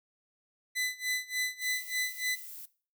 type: tone with tremolo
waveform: sawtooth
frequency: 2005 Hz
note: B6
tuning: 26 cents sharp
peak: -25 dBFS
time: 0.75-2.36 s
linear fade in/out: 20 ms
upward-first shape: sine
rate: 3.4 Hz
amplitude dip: 95%
type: noise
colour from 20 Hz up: violet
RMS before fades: -45 dBFS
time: 1.61-2.66 s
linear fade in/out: 10 ms
effects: noise-tail reverb RT60 0.4 s tail -19 dB re dry